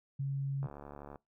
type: tone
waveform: sine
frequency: 137.8 Hz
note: C#3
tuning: 10 cents flat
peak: -32 dBFS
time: 0.19-0.67 s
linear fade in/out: 10 ms
type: click train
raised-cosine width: 1 ms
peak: -33 dBFS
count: 39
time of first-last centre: 0.63-1.158 s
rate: 72 Hz
effects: noise-tail reverb RT60 0.2 s tail -24 dB re dry